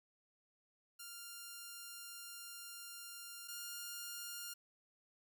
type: tone pair in turn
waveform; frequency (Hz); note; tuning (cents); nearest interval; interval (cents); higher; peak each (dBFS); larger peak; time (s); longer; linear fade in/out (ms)
5% pulse; 1396.9 / 1408.2; F6 / F6; 0 / +14; unison; 14; second; -37 / -33; second; 0.99-3.48 / 3.48-4.54; first; 10
effects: none